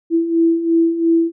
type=beating tone pair; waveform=sine; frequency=329.6 / 332.5 Hz; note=E4 / E4; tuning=0 / +15 cents; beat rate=2.9 Hz; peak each=-19 / -13 dBFS; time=0.1-1.32 s; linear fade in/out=50 ms; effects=none